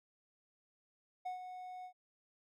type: tone with ADSR envelope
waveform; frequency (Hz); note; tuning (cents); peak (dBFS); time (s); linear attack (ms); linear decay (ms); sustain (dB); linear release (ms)
triangle; 734; F#5; -14; -35; 1.25-1.93; 13; 120; -8; 84
effects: none